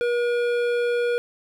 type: tone with hard clipping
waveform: triangle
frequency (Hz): 480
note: B4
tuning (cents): -49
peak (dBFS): -22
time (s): 0.01-1.18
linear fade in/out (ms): 0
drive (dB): 16
effects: none